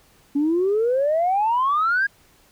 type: exponential sweep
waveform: sine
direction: up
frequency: 278.4 to 1654 Hz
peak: -16 dBFS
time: 0.35-2.07 s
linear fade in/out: 10 ms
effects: tanh soft clip ceiling -13 dBFS + pink hiss -56 dBFS RMS until 2.51 s